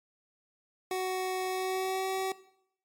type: tone with pitch glide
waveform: 25% pulse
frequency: 372.5 to 380.5 Hz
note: F#4 to F#4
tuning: +12 to +48 cents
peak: -26 dBFS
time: 0.91-2.32 s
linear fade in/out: 2 ms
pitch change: +36 cents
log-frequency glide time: 1.49-2.07 s
effects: noise-tail reverb RT60 0.7 s tail -18 dB re dry + MP3 96 kbps